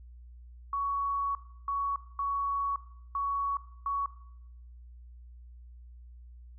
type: tone bursts at uneven times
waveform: sine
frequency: 1119 Hz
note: C#6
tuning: 16 cents sharp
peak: -28 dBFS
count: 5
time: 0.73-1.35 / 1.68-1.96 / 2.19-2.76 / 3.15-3.57 / 3.86-4.06 s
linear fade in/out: 2 ms
effects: noise-tail reverb RT60 0.8 s tail -17 dB re dry + added 60 Hz sine -47 dBFS peak until 6.58 s